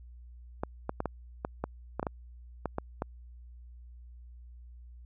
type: clicks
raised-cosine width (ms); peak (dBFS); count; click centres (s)
1; -17; 12; 0.635 / 0.894 / 1.004 / 1.057 / 1.449 / 1.64 / 1.996 / 2.029 / 2.068 / 2.657 / 2.784 / 3.021
effects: added 60 Hz sine -47 dBFS peak until 5.05 s